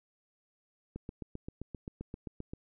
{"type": "click train", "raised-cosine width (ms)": 3, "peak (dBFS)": -27, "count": 13, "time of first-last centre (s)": [0.96, 2.535], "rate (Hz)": 7.62, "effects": []}